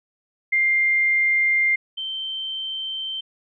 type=tone pair in turn; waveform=sine; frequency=2100 / 3113 Hz; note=C7 / G7; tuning=+6 / -13 cents; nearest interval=perfect fifth; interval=681 cents; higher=second; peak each=-16 / -26 dBFS; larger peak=first; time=0.52-1.76 / 1.97-3.21 s; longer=neither; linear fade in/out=10 ms; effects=none